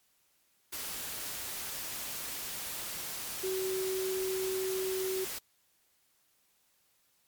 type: tone in noise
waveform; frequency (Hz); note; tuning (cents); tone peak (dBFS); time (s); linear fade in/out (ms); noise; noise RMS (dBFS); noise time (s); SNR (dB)
sine; 377.4; F#4; +34; -31; 3.43-5.25; 10; white; -39; 0.72-5.39; +5
effects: white hiss -71 dBFS RMS until 7.27 s + MP3 96 kbps